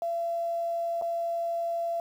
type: tone with dropouts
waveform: sine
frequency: 678 Hz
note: E5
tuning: 49 cents sharp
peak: -27 dBFS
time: 0.02-2 s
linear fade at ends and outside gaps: 1 ms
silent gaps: 1.014-1.021 s
effects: 9-bit